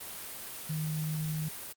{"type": "tone in noise", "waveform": "sine", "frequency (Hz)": 155.56, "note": "D#3", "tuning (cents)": 0, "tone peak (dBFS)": -31, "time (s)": [0.69, 1.49], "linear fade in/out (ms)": 10, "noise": "white", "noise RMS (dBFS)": -42, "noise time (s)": [0, 1.73], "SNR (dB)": 8, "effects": ["Opus 32 kbps"]}